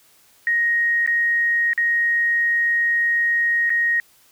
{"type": "tone with dropouts", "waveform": "sine", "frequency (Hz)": 1874, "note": "A#6", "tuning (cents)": 9, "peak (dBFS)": -16, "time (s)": [0.47, 4], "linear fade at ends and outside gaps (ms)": 1, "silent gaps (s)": [[1.063, 1.075], [1.733, 1.777], [3.695, 3.702]], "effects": ["white hiss -55 dBFS RMS until 4.31 s"]}